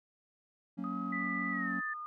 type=chord; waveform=triangle; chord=F# major; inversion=none; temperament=just; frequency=185 / 231.2 / 277.5 Hz; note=F#3 / A#3 / C#4; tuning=0 / -14 / +2 cents; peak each=-38 dBFS; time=0.77-1.81 s; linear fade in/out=20 ms
type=tone with vibrato; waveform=sine; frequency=1244.5 Hz; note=D#6; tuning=in tune; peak=-39 dBFS; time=0.84-2.06 s; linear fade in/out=0 ms; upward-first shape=sine; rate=1.5 Hz; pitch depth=36 cents each way
type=tone with pitch glide; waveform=sine; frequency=1975.5 to 1770.2 Hz; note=B6 to A6; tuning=0 to +10 cents; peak=-35 dBFS; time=1.12-1.94 s; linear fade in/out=10 ms; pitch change=-190 cents; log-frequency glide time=1.51-1.73 s
effects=none